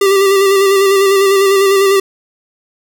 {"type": "tone with vibrato", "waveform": "square", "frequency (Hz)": 392, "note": "G4", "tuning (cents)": 0, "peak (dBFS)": -8, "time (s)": [0.01, 2], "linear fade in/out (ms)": 5, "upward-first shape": "square", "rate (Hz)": 10, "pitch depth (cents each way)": 27, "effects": []}